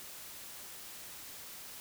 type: silence
effects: white hiss -48 dBFS RMS until 1.8 s